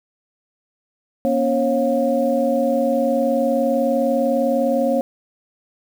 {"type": "tone cluster", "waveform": "sine", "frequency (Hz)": [239.1, 278.9, 544, 710], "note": ["A#3", "C#4", "C#5", "F5"], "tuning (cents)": [44, 11, -33, 28], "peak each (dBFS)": [-21, -24, -18, -26], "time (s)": [1.25, 5.01], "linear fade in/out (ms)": 0, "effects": ["7-bit"]}